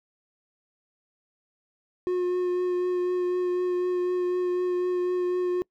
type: tone with vibrato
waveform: triangle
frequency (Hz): 360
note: F#4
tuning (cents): -47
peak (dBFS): -21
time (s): 2.07-5.62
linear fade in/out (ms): 0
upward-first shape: triangle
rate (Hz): 4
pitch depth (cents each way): 16
effects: noise-tail reverb RT60 0.1 s tail -25 dB re dry